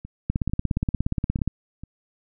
two click trains, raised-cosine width 5 ms, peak -24 / -10 dBFS, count 5 / 21, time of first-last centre 0.05-1.836 / 0.3-1.476 s, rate 2.24 / 17 Hz, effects none

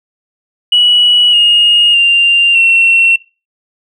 sine tone with pitch steps, 2932 / 2858 / 2787 / 2717 Hz, F#7 / F7 / F7 / F7, -16 / +39 / -4 / -48 cents, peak -4 dBFS, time 0.72-3.16 s, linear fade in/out 5 ms, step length 610 ms, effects noise-tail reverb RT60 0.3 s tail -19 dB re dry + tanh soft clip ceiling 0 dBFS

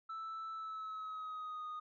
sine tone with pitch glide, 1318.5 to 1237.3 Hz, E6 to D#6, 0 to -10 cents, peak -39 dBFS, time 0.09-1.8 s, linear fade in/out 10 ms, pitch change -110 cents, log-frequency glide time 0.53-1.67 s, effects tanh soft clip ceiling -40 dBFS

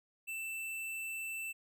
square tone, 2662 Hz, E7, 16 cents sharp, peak -39 dBFS, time 0.27-1.53 s, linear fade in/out 20 ms, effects none

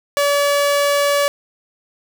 sawtooth tone, 572 Hz, D5, 46 cents flat, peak -10 dBFS, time 0.17-1.28 s, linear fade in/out 0 ms, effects none

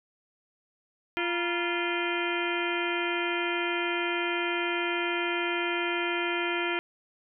harmonic tone with a mistuned harmonic, 346.7 Hz, F4, 13 cents flat, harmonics 1 / 2 / 3 / 4 / 5 / 6 / 7 / 8 / 9, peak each -31 / -38 / -37 / -35 / -37 / -36 / -34 / -42 / -38 dBFS, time 1.17-6.79 s, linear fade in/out 0 ms, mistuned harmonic 3, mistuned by -140 cents, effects none

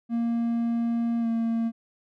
triangle tone with pitch glide, 233.1 to 228.8 Hz, A#3 to A#3, 0 to -32 cents, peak -21 dBFS, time 0.09-1.72 s, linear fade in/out 50 ms, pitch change -32 cents, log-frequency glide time 1.2-1.27 s, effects none

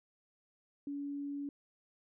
sine tone, 284.2 Hz, C#4, 43 cents sharp, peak -37 dBFS, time 0.87-1.49 s, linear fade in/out 2 ms, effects none

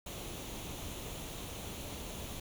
pink noise with comb filter, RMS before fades -43 dBFS, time 0.06-2.4 s, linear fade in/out 5 ms, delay 0.3 ms, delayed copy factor +0.5, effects none

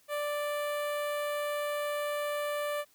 sawtooth tone with notch filter, 587.3 Hz, D5, in tune, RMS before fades -33 dBFS, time 0.08-2.85 s, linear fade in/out 50 ms, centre 5500 Hz, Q 0.86, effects white hiss -65 dBFS RMS until 2.94 s

